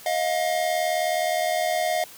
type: tone pair together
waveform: square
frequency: 630.7 / 710 Hz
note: D#5 / F5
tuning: +23 / +28 cents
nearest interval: major second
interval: 205 cents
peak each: -26 / -25 dBFS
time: 0.06-2.04 s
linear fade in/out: 2 ms
effects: white hiss -45 dBFS RMS until 2.17 s